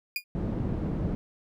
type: tone with exponential decay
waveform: 30% pulse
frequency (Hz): 2430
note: D#7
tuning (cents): -42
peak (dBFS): -21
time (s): 0.16-0.24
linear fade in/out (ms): 2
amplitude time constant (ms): 16
type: low-pass noise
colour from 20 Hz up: white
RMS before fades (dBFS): -30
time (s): 0.35-1.15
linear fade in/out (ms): 0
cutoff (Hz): 230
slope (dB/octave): 12
effects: none